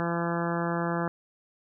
harmonic tone, 170 Hz, F3, 46 cents flat, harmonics 1 / 2 / 3 / 4 / 5 / 6 / 7 / 8 / 9 / 10, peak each -30 / -33 / -35 / -36 / -37 / -38 / -38 / -39 / -40 / -40 dBFS, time 0-1.08 s, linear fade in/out 0 ms, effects none

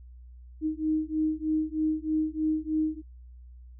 sine beating tone pair, 310 / 313.2 Hz, D#4 / D#4, -6 / +11 cents, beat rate 3.2 Hz, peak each -28 dBFS, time 0.61-3.02 s, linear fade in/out 50 ms, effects noise-tail reverb RT60 0.1 s tail -25 dB re dry + added 61 Hz sine -45 dBFS peak until 3.79 s

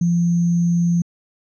sine tone with sample-and-hold, 172.1 Hz, F3, 25 cents flat, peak -14 dBFS, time 0.01-1.02 s, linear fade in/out 5 ms, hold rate 6300 Hz, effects resampled to 22050 Hz

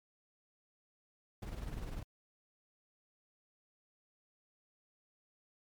brown noise with tremolo, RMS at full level -39 dBFS, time 1.42-2.03 s, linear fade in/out 5 ms, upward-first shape triangle, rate 20 Hz, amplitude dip 65%, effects MP3 96 kbps

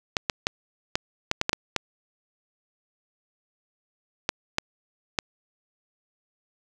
clicks, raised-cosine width 0.2 ms, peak -5 dBFS, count 12, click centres 0.168 / 0.298 / 0.469 / 0.955 / 1.314 / 1.414 / 1.494 / 1.531 / 1.763 / 4.291 / 4.584 / 5.188 s, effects none

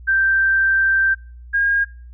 sine tone pair in turn, 1568 / 1623.7 Hz, G6 / G#6, 0 / -40 cents, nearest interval minor second, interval 60 cents, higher second, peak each -13 / -14 dBFS, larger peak first, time 0.07-1.15 / 1.53-1.85 s, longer first, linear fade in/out 20 ms, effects noise-tail reverb RT60 0.4 s tail -24 dB re dry + added 60 Hz sine -36 dBFS peak until 2.13 s

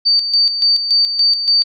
sine tone with tremolo, 4600 Hz, D8, 37 cents flat, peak -9 dBFS, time 0.05-1.64 s, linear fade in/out 20 ms, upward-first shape square, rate 3.5 Hz, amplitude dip 60%, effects none

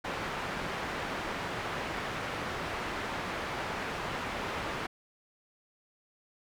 white low-pass noise, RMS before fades -36 dBFS, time 0.04-4.87 s, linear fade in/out 10 ms, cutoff 1700 Hz, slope 12 dB/octave, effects none

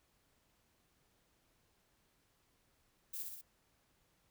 violet noise with echo, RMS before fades -43 dBFS, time 3.13-3.23 s, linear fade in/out 10 ms, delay 62 ms, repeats 3, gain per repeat -3 dB, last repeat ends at 3.416 s, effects pink hiss -75 dBFS RMS until 4.3 s

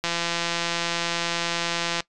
click train, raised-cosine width 0.2 ms, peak -8 dBFS, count 335, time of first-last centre 0.04-2.005 s, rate 170 Hz, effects noise-tail reverb RT60 0.1 s tail -20 dB re dry + resampled to 24000 Hz

